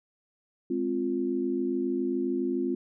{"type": "chord", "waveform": "sine", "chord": "F minor", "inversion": "first", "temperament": "just", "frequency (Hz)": [209.5, 261.9, 349.2], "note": ["Ab3", "C4", "F4"], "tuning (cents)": [15, 2, 0], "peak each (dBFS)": [-35, -29, -29], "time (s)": [0.7, 2.75], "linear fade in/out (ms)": 5, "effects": []}